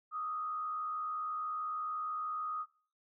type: tone with frequency modulation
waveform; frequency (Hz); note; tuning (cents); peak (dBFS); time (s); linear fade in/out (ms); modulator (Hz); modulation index
sine; 1244.5; D#6; 0; -35; 0.11-2.66; 50; 73.8; 0.45
effects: noise-tail reverb RT60 0.5 s tail -26 dB re dry